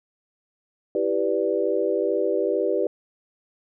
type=chord; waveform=sine; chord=E minor seventh; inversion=none; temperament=equal; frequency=329.6 / 392 / 493.9 / 587.3 Hz; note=E4 / G4 / B4 / D5; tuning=0 / 0 / 0 / 0 cents; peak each=-28 / -24 / -25 / -27 dBFS; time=0.95-2.87 s; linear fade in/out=2 ms; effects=none